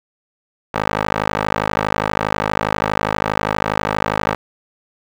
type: tone with band-pass filter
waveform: 15% pulse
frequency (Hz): 52.4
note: G#1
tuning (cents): +16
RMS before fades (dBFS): -20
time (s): 0.74-4.35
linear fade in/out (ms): 5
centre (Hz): 1100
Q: 1
effects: none